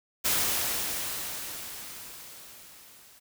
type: noise with level ramp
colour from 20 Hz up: white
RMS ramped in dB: -25 to -55 dBFS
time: 0.24-3.2 s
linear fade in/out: 20 ms
effects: none